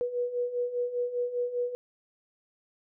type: beating tone pair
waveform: sine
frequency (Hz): 484.5 / 489.5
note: B4 / B4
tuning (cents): -33 / -15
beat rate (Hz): 5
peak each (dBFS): -34 / -29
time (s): 0.01-1.75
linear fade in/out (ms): 0
effects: none